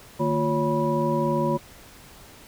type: tone cluster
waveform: sine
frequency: 152.9 / 230 / 354.4 / 558 / 977 Hz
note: D#3 / A#3 / F4 / C#5 / B5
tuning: -30 / -23 / +25 / +11 / -19 cents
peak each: -27 dBFS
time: 0.19-1.58 s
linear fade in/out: 20 ms
effects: pink hiss -48 dBFS RMS until 2.47 s